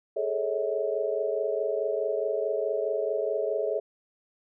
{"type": "chord", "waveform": "sine", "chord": "A major seventh", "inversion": "third", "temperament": "equal with one note detuned", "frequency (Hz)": [415.3, 440, 554.4, 642.3], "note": ["G#4", "A4", "C#5", "E5"], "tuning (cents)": [0, 0, 0, -45], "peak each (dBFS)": -31, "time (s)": [0.16, 3.8], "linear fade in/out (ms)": 10, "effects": []}